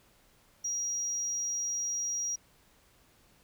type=tone; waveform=triangle; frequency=5720 Hz; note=F8; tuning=41 cents sharp; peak=-28 dBFS; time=0.64-2.36 s; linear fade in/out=10 ms; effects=tanh soft clip ceiling -27 dBFS + pink hiss -64 dBFS RMS until 3.43 s